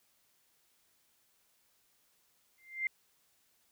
sine tone with exponential growth, 2093 Hz, C7, in tune, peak -27 dBFS, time 2.58-2.87 s, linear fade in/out 2 ms, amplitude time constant 62 ms, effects white hiss -72 dBFS RMS until 3.71 s

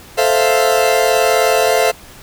40% pulse chord, F major seventh, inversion first, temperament equal, 440 / 523.3 / 659.3 / 698.5 Hz, A4 / C5 / E5 / F5, 0 / 0 / 0 / 0 cents, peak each -16 dBFS, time 0.17-1.92 s, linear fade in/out 20 ms, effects pink hiss -39 dBFS RMS until 2.22 s

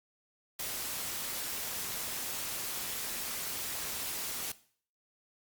white noise with amplitude modulation, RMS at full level -35 dBFS, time 0.59-4.52 s, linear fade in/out 5 ms, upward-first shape sine, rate 227 Hz, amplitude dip 50%, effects noise-tail reverb RT60 0.5 s tail -17 dB re dry + Opus 48 kbps

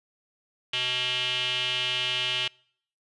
square tone with band-pass filter, 125.7 Hz, B2, 31 cents sharp, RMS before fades -28 dBFS, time 0.73-2.48 s, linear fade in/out 5 ms, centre 3000 Hz, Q 6.3, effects noise-tail reverb RT60 0.6 s tail -26 dB re dry + resampled to 24000 Hz

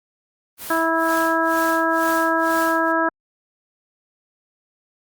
white noise with tremolo, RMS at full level -32 dBFS, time 0.57-2.93 s, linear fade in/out 50 ms, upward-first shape sine, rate 2.1 Hz, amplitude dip 95%
harmonic tone, 327.1 Hz, E4, 13 cents flat, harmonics 1 / 2 / 3 / 4 / 5, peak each -23 / -23 / -23 / -23 / -23 dBFS, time 0.7-3.09 s, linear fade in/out 5 ms
effects Opus 32 kbps

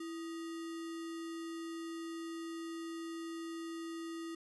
sine tone with sample-and-hold, 331.1 Hz, E4, 8 cents sharp, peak -40 dBFS, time 0-4.35 s, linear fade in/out 5 ms, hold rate 1575 Hz, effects resampled to 24000 Hz

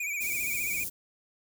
square tone with vibrato, 2364 Hz, D7, 11 cents sharp, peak -31 dBFS, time 0-0.84 s, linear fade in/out 5 ms, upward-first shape sine, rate 15 Hz, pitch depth 79 cents each way
white band-stop noise, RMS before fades -35 dBFS, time 0.2-0.9 s, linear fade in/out 20 ms, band 320 to 7800 Hz, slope 12 dB/octave
effects none

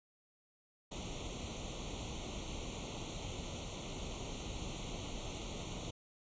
pink noise with comb filter, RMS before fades -43 dBFS, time 0.91-5.91 s, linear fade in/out 10 ms, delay 0.3 ms, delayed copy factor +0.95, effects resampled to 16000 Hz

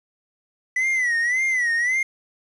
triangle tone with vibrato, 1975.5 Hz, B6, in tune, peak -17 dBFS, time 0.76-2.03 s, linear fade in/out 5 ms, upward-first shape sine, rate 1.8 Hz, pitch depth 120 cents each way, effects resampled to 24000 Hz + 8-bit

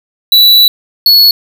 square tone pair in turn, 3947 / 4387 Hz, B7 / C#8, -2 / -19 cents, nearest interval major second, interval 183 cents, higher second, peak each -3 dBFS, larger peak neither, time 0.32-0.68 / 1.06-1.31 s, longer first, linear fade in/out 2 ms, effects none

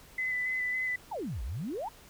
sine tone with vibrato, 2011 Hz, B6, 31 cents sharp, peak -29 dBFS, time 0.18-0.96 s, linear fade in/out 5 ms, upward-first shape square, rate 3.6 Hz, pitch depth 15 cents each way
sine exponential two-way sweep, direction down then up, 987.8 to 50 to 987.8 Hz, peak -33 dBFS, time 1.11-1.89 s, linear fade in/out 10 ms, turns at 1.43 s
effects pink hiss -55 dBFS RMS until 2.09 s

